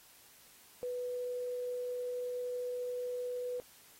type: tone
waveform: sine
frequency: 493.9 Hz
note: B4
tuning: in tune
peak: -35 dBFS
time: 0.83-3.6 s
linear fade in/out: 0 ms
effects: white hiss -60 dBFS RMS until 3.99 s + AAC 48 kbps